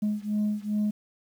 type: beating tone pair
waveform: sine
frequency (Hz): 209 / 211.5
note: G#3 / G#3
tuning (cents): +11 / +32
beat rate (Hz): 2.5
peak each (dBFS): -26 / -27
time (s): 0.02-0.91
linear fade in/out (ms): 10
effects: tanh soft clip ceiling -21 dBFS + 9-bit